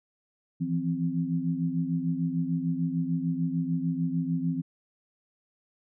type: tone cluster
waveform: sine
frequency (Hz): 164 / 170.7 / 261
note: E3 / F3 / C4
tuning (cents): -9 / -39 / -4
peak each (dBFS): -30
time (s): 0.6-4.62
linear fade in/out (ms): 20
effects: none